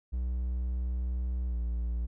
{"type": "tone with pitch glide", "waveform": "triangle", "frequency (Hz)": [61.74, 58.58], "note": ["B1", "A#1"], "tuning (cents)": [0, 9], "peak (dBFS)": -27, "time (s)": [0.12, 2.07], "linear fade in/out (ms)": 20, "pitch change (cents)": -91, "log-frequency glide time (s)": [1.48, 1.56], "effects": []}